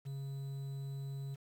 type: tone with quantisation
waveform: triangle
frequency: 137.4 Hz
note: C#3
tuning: 15 cents flat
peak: -37 dBFS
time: 0.05-1.36 s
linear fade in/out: 20 ms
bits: 10
effects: none